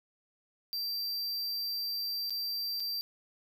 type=tone with dropouts; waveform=square; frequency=4699 Hz; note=D8; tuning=in tune; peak=-33 dBFS; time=0.73-3.01 s; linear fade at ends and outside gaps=0 ms; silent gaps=2.297-2.305 / 2.799-2.803 s; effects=none